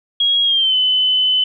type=tone with pitch glide; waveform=sine; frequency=3298 to 3024 Hz; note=G#7 to F#7; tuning=-13 to +37 cents; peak=-12 dBFS; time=0.2-1.44 s; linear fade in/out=5 ms; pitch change=-150 cents; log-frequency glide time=0.44-0.76 s; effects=none